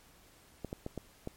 clicks, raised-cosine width 2 ms, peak -24 dBFS, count 5, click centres 0.647 / 0.729 / 0.864 / 0.977 / 1.274 s, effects pink hiss -61 dBFS RMS until 1.36 s + MP3 64 kbps

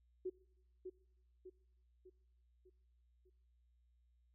sine tone with echo, 370 Hz, F#4, in tune, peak -38 dBFS, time 0.25-0.3 s, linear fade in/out 10 ms, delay 600 ms, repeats 5, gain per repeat -6 dB, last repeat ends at 3.3 s, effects noise-tail reverb RT60 0.9 s tail -24 dB re dry + added 60 Hz sine -70 dBFS peak until 4.34 s

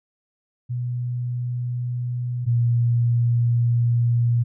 sine tone pair in turn, 122.6 / 118.9 Hz, B2 / A#2, -12 / +35 cents, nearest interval minor second, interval 53 cents, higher first, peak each -23 / -16 dBFS, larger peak second, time 0.69-2.46 / 2.46-4.44 s, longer second, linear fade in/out 20 ms, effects none

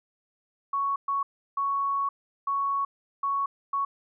sine tone bursts at uneven times, 1112 Hz, C#6, 5 cents sharp, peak -24 dBFS, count 6, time 0.73-0.96 / 1.08-1.23 / 1.57-2.09 / 2.47-2.85 / 3.23-3.46 / 3.73-3.85 s, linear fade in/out 5 ms, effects none

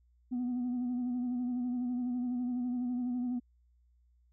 sine tone with vibrato, 246.9 Hz, B3, in tune, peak -29 dBFS, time 0.31-3.4 s, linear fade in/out 20 ms, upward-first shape sine, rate 12 Hz, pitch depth 37 cents each way, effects tanh soft clip ceiling -29 dBFS + added 60 Hz sine -64 dBFS peak until 4.32 s

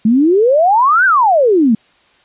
sine exponential two-way sweep, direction up then down, 208.7 to 1590 to 208.7 Hz, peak -7 dBFS, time 0.05-1.75 s, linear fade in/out 5 ms, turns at 1.05 s, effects white hiss -51 dBFS RMS until 2.24 s + resampled to 8000 Hz

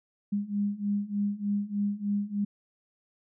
sine beating tone pair, 201.8 / 205.1 Hz, G#3 / G#3, -49 / -21 cents, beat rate 3.3 Hz, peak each -31 / -29 dBFS, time 0.32-2.45 s, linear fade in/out 10 ms, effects none

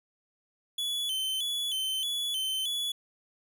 45% pulse tone with vibrato, 3239 Hz, G#7, 44 cents flat, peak -29 dBFS, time 0.78-2.92 s, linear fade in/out 5 ms, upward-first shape square, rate 1.6 Hz, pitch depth 88 cents each way, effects none

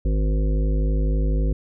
harmonic tone, 51.91 Hz, G#1, in tune, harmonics 1 / 3 / 5 / 7 / 9 / 10, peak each -18 / -28 / -32 / -35 / -37 / -38 dBFS, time 0.05-1.53 s, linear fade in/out 5 ms, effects none

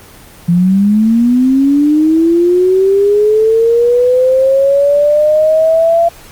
sine linear sweep, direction up, 168.8 to 682 Hz, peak -6 dBFS, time 0.48-6.09 s, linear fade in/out 10 ms, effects pink hiss -37 dBFS RMS until 6.31 s + Opus 24 kbps

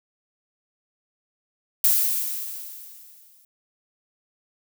violet noise with exponential decay, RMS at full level -17 dBFS, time 1.84-3.45 s, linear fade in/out 2 ms, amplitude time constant 350 ms, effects none

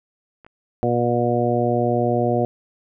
clicks, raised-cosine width 0.5 ms, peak -29 dBFS, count 2, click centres 0.447 / 0.465 s
harmonic tone, 120 Hz, B2, 49 cents flat, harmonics 1 / 2 / 3 / 4 / 5 / 6, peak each -24 / -24 / -24 / -24 / -24 / -24 dBFS, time 0.83-2.45 s, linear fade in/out 0 ms
effects none

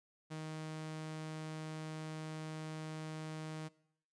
sawtooth tone, 156.7 Hz, D#3, 13 cents sharp, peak -38 dBFS, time 0.3-3.69 s, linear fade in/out 20 ms, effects noise-tail reverb RT60 0.7 s tail -21 dB re dry + resampled to 22050 Hz

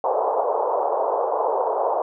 pink band-pass noise, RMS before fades -22 dBFS, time 0.04-2.02 s, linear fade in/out 2 ms, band 440 to 1000 Hz, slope 48 dB/octave, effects none

